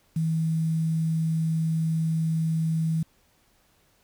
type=tone with quantisation; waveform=sine; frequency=161.2 Hz; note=E3; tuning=38 cents flat; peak=-22 dBFS; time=0.16-3.03 s; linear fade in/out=5 ms; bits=8; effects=pink hiss -64 dBFS RMS until 4.03 s